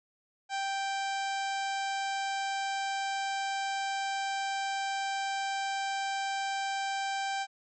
harmonic tone with a mistuned harmonic, 784 Hz, G5, in tune, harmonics 1 / 2 / 3 / 4 / 5 / 6 / 7 / 8 / 9 / 10, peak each -32 / -38 / -42 / -44 / -46 / -48 / -49 / -50 / -51 / -52 dBFS, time 0.49-7.47 s, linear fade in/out 50 ms, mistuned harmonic 7, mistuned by -48 cents, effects none

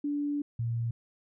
sine tone pair in turn, 290 / 116.49 Hz, D4 / A#2, -22 / -1 cents, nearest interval octave + major third, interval 1579 cents, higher first, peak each -28 dBFS, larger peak neither, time 0.04-0.42 / 0.59-0.91 s, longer first, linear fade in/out 5 ms, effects none

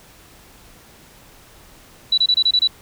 sine tone bursts, 3942 Hz, B7, 4 cents flat, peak -12 dBFS, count 7, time 2.12-2.675 s, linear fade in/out 5 ms, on 57 ms, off 26 ms, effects pink hiss -47 dBFS RMS until 2.81 s

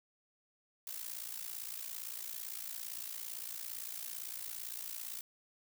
blue noise with amplitude modulation, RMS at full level -40 dBFS, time 0.87-5.21 s, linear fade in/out 2 ms, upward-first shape sine, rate 57.7 Hz, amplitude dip 80%, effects none

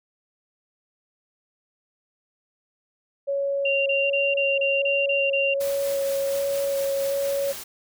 sine tone with vibrato, 554.4 Hz, C#5, in tune, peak -22 dBFS, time 3.27-7.53 s, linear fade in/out 20 ms, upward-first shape square, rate 1.3 Hz, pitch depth 9 cents each way
sine tone bursts, 2773 Hz, F7, 13 cents flat, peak -22 dBFS, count 8, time 3.65-5.54 s, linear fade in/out 5 ms, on 210 ms, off 30 ms
white noise with tremolo, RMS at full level -35 dBFS, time 5.6-7.64 s, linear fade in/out 10 ms, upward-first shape sine, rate 4.3 Hz, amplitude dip 25%
effects none

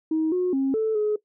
sine tone with pitch steps, 316.8 / 362.8 / 269.9 / 439.6 / 422.9 Hz, D#4 / F#4 / C#4 / A4 / G#4, +31 / -34 / -46 / -2 / +31 cents, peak -19 dBFS, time 0.11-1.16 s, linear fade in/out 5 ms, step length 210 ms, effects noise-tail reverb RT60 0.1 s tail -19 dB re dry + tanh soft clip ceiling -16 dBFS

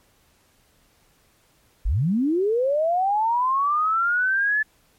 sine linear sweep, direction up, 33.41 to 1742 Hz, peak -18 dBFS, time 1.85-4.63 s, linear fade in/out 10 ms, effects pink hiss -61 dBFS RMS until 4.98 s + MP3 64 kbps

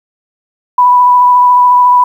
sine tone with vibrato, 987.8 Hz, B5, in tune, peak -3 dBFS, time 0.78-2.04 s, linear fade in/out 5 ms, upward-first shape sine, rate 14 Hz, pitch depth 13 cents each way, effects 7-bit

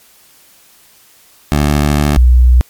15% pulse / sine tone pair in turn, 73.42 / 61.74 Hz, D2 / B1, 0 / 0 cents, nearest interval minor third, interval 300 cents, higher first, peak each -3 dBFS, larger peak neither, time 1.52-2.17 / 2.17-2.61 s, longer first, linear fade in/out 0 ms, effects white hiss -46 dBFS RMS until 2.69 s + MP3 96 kbps

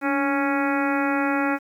harmonic tone with a mistuned harmonic, 277.2 Hz, C#4, in tune, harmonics 1 / 2 / 3 / 4 / 5 / 6 / 7 / 8 / 9, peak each -23 / -29 / -28 / -33 / -28 / -32 / -33 / -36 / -35 dBFS, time 0.01-1.59 s, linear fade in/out 50 ms, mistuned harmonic 1, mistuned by +52 cents, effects 9-bit

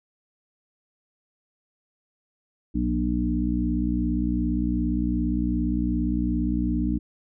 harmonic tone with a mistuned harmonic, 60 Hz, B1, 49 cents flat, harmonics 1 / 2 / 3 / 4 / 5, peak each -27 / -35 / -29 / -27 / -27 dBFS, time 2.74-6.99 s, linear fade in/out 20 ms, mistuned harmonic 3, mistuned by +25 cents, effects none

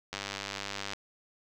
click train, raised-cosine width 0.2 ms, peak -18 dBFS, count 81, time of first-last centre 0.13-0.934 s, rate 99.5 Hz, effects none

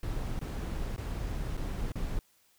brown noise with dropouts, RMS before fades -34 dBFS, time 0.03-2.19 s, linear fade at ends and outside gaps 1 ms, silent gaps 0.391-0.413 / 0.963-0.979 / 1.569-1.575 / 1.92-1.956 s, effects white hiss -67 dBFS RMS until 2.58 s

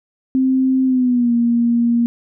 sine tone with pitch glide, 261.6 to 235.8 Hz, C4 to A#3, 0 to +20 cents, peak -12 dBFS, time 0.35-2.06 s, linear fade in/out 0 ms, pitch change -180 cents, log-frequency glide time 0.85-1.33 s, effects none

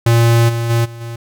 square tone with level steps, 116.54 Hz, A#2, in tune, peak -9 / -17 / -12 / -30 / -25 dBFS, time 0.06-1.16 s, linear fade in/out 5 ms, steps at 0.48 / 0.69 / 0.84 / 1 s, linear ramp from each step 20 ms, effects none

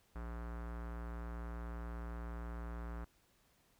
square tone with low-pass filter, 58.27 Hz, A#1, in tune, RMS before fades -44 dBFS, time 0.15-3.05 s, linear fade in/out 10 ms, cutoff 1400 Hz, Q 2.2, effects pink hiss -72 dBFS RMS until 3.79 s

